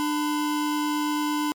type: tone pair together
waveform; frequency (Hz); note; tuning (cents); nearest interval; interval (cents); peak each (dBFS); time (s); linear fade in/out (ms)
square; 298.5 / 1004; D4 / B5; +28 / +28; octave + major sixth; 2100; -25 / -30; 0-1.52; 0
effects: MP3 96 kbps